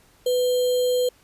sine tone with sample-and-hold, 497.5 Hz, B4, 13 cents sharp, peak -18 dBFS, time 0.26-1.09 s, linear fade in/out 5 ms, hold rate 3675 Hz, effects pink hiss -57 dBFS RMS until 1.23 s + resampled to 32000 Hz

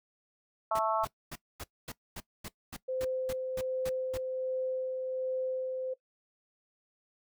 harmonic tone, 220 Hz, A3, in tune, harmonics 3 / 4 / 5 / 6, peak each -31 / -32 / -33 / -34 dBFS, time 0.71-1.05 s, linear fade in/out 5 ms
pink noise bursts, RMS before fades -41 dBFS, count 13, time 0.75-4.176 s, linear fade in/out 5 ms, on 42 ms, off 240 ms
sine tone with tremolo, 517 Hz, C5, 21 cents flat, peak -30 dBFS, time 2.88-5.94 s, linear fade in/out 10 ms, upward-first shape sine, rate 1.3 Hz, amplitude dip 30%
effects noise-tail reverb RT60 0.1 s tail -19 dB re dry

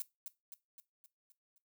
violet noise with echo, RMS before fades -39 dBFS, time 0-0.02 s, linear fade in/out 0 ms, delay 260 ms, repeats 6, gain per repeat -5 dB, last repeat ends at 1.58 s, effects noise-tail reverb RT60 0.2 s tail -17 dB re dry

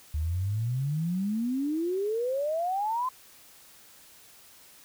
sine exponential sweep, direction up, 73.42 to 1046.5 Hz, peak -26 dBFS, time 0.14-3.09 s, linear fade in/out 5 ms, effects white hiss -54 dBFS RMS until 4.84 s

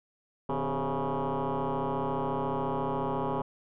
sine tone with frequency modulation, 289.1 Hz, D4, 27 cents flat, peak -26 dBFS, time 0.49-3.42 s, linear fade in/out 5 ms, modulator 136 Hz, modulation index 5.9, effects tanh soft clip ceiling -25 dBFS

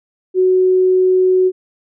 sine tone, 370.8 Hz, F#4, 4 cents sharp, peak -9 dBFS, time 0.34-1.52 s, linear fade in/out 50 ms, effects none

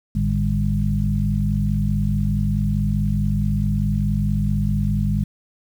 harmonic tone with a mistuned harmonic, 50.4 Hz, G1, 49 cents sharp, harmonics 1 / 2 / 3 / 4, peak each -23 / -23 / -23 / -23 dBFS, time 0.15-5.24 s, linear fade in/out 5 ms, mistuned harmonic 2, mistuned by +96 cents, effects 8-bit

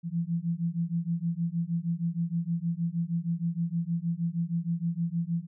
sine beating tone pair, 165.8 / 172.2 Hz, E3 / F3, +10 / -24 cents, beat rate 6.4 Hz, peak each -30 dBFS, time 0.03-5.47 s, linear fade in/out 50 ms, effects none

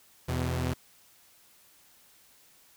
sawtooth tone pair together, 83.26 / 126.8 Hz, E2 / B2, +18 / +46 cents, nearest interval perfect fifth, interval 728 cents, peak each -27 dBFS, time 0.28-0.74 s, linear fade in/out 10 ms, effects white hiss -60 dBFS RMS until 2.76 s

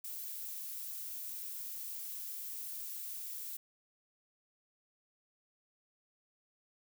violet noise, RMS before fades -43 dBFS, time 0.04-3.57 s, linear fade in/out 5 ms, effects none

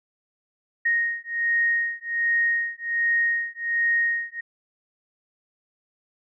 sine beating tone pair, 1864.7 / 1866 Hz, A#6 / A#6, 0 / +1 cents, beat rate 1.3 Hz, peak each -24 dBFS, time 0.85-4.41 s, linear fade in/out 10 ms, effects none

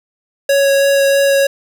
square tone with vibrato, 554.4 Hz, C#5, in tune, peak -10 dBFS, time 0.49-1.47 s, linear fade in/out 5 ms, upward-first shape sine, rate 3.1 Hz, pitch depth 8 cents each way, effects 7-bit

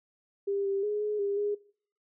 sine tone with pitch steps, 398.8 / 393.7 / 417.6 / 420.7 / 401.6 / 412.4 Hz, G4 / G4 / G#4 / G#4 / G4 / G#4, +30 / +8 / +10 / +22 / +42 / -12 cents, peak -27 dBFS, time 0.47-1.55 s, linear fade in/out 10 ms, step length 180 ms, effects noise-tail reverb RT60 0.5 s tail -20 dB re dry

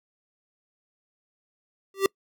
square tone with exponential growth, 390.1 Hz, G4, 8 cents flat, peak -15 dBFS, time 1.94-2.06 s, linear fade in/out 2 ms, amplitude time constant 26 ms, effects noise-tail reverb RT60 0.1 s tail -26 dB re dry

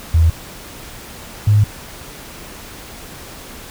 sine tone pair in turn, 81.7 / 104.52 Hz, E2 / G#2, -15 / +12 cents, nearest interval major third, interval 427 cents, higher second, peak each -8 / -8 dBFS, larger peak neither, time 0.14-0.3 / 1.47-1.64 s, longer second, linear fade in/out 5 ms, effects pink hiss -35 dBFS RMS until 3.7 s

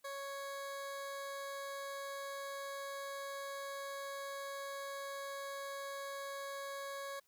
20% pulse tone, 554.4 Hz, C#5, in tune, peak -37 dBFS, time 0.04-7.2 s, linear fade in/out 10 ms, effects white hiss -75 dBFS RMS until 7.27 s

